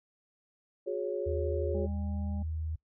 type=chord; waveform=sine; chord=F# suspended second; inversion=none; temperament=equal with one note detuned; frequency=362.6 / 415.3 / 554.4 Hz; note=F#4 / G#4 / C#5; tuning=-35 / 0 / 0 cents; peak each=-35 dBFS; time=0.86-1.87 s; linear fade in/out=20 ms
type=tone with pitch glide; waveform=sine; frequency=79.9 to 79.12 Hz; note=D#2 to D#2; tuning=+47 to +30 cents; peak=-32 dBFS; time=1.26-2.76 s; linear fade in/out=10 ms; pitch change=-17 cents; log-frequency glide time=2.34-2.59 s
type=harmonic tone; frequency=201.2 Hz; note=G3; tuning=45 cents sharp; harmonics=1 / 3 / 4; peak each=-37 / -53 / -52 dBFS; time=1.74-2.43 s; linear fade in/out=10 ms
effects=noise-tail reverb RT60 0.1 s tail -22 dB re dry